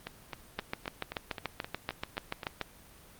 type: two click trains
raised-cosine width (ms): 0.3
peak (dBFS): -16 / -21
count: 15 / 10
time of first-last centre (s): 0.59-2.613 / 0.07-2.432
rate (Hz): 6.92 / 3.81
effects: pink hiss -55 dBFS RMS until 3.19 s + Opus 24 kbps